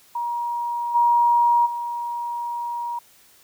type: tone with level steps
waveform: sine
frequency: 950 Hz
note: A#5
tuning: 33 cents sharp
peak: -23 / -14 / -25 dBFS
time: 0.15-2.99 s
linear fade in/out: 5 ms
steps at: 0.94 / 1.65 s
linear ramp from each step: 20 ms
effects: white hiss -54 dBFS RMS until 3.43 s